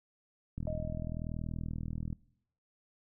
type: click train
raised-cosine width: 5 ms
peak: -26 dBFS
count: 64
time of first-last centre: 0.58-2.128 s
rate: 40.7 Hz
type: tone with exponential decay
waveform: sine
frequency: 622.3 Hz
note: D#5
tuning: in tune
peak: -35 dBFS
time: 0.67-1.69 s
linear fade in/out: 1 ms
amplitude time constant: 220 ms
effects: noise-tail reverb RT60 0.7 s tail -21 dB re dry